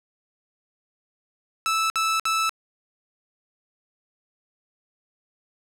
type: tone bursts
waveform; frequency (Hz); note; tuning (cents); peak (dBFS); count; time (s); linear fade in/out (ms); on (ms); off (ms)
sawtooth; 1313; E6; -7; -17; 3; 1.66-2.494; 0; 240; 57
effects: low-pass 11000 Hz 12 dB/octave